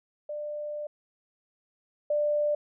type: tone pair in turn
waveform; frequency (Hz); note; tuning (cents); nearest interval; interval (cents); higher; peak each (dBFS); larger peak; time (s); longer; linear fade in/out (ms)
sine; 595 / 592.5; D5 / D5; +22 / +15; unison; 7; first; -32 / -23; second; 0.29-0.87 / 2.1-2.55; first; 5
effects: none